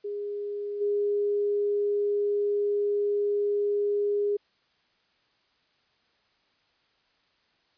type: tone with level steps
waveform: sine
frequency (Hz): 410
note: G#4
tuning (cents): -22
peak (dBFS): -30 / -23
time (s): 0.04-4.37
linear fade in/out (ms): 10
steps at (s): 0.8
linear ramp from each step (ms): 20
effects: white hiss -68 dBFS RMS until 7.77 s + resampled to 11025 Hz